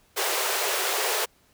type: high-pass noise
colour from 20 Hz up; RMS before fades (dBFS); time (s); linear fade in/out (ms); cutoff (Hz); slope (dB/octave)
pink; -26; 0.16-1.26; 20; 370; 96
effects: pink hiss -62 dBFS RMS until 1.53 s